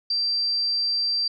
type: tone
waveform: sine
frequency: 4700 Hz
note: D8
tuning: 1 cent sharp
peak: -21 dBFS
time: 0.1-1.28 s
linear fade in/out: 5 ms
effects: none